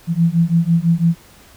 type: beating tone pair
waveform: sine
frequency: 164.9 / 170.9 Hz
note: E3 / F3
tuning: +1 / -37 cents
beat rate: 6 Hz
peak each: -15 dBFS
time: 0.07-1.16 s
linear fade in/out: 50 ms
effects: pink hiss -46 dBFS RMS until 1.56 s